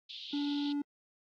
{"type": "band-pass noise", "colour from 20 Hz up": "white", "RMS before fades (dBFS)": -45, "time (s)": [0.09, 0.73], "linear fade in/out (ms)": 10, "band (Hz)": [3100, 4000], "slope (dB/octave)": 48}
{"type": "tone", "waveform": "triangle", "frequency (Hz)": 287.9, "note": "D4", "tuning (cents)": -34, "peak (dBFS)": -29, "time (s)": [0.33, 0.82], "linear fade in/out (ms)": 5}
{"effects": ["AAC 48 kbps"]}